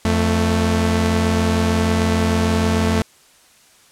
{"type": "tone pair together", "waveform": "sawtooth", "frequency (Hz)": [86.6, 221.2], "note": ["F2", "A3"], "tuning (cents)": [-14, 9], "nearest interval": "octave + major third", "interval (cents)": 1623, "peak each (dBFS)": -14, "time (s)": [0.05, 3.02], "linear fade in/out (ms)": 0, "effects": ["white hiss -51 dBFS RMS until 3.91 s", "low-pass 10000 Hz 12 dB/octave"]}